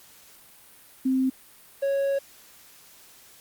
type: tone pair in turn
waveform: sine / triangle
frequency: 261.6 / 552.8 Hz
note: C4 / C#5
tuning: 0 / -5 cents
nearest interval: octave + minor second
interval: 1295 cents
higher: second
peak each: -20 dBFS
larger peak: neither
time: 1.05-1.3 / 1.82-2.19 s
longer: second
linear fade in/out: 10 ms
effects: white hiss -52 dBFS RMS until 3.4 s + Opus 48 kbps